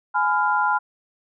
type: chord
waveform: sine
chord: F diminished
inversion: first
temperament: just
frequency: 838.1 / 1005.8 / 1396.9 Hz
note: Ab5 / Cb6 / F6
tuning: +16 / +31 / 0 cents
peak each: -22 dBFS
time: 0.14-0.79 s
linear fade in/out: 20 ms
effects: none